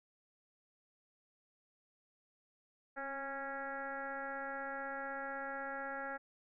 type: tone with frequency modulation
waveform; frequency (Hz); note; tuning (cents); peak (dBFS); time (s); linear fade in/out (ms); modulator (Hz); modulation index
sine; 1100; C#6; -14; -39; 2.96-6.18; 20; 277; 2.6
effects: none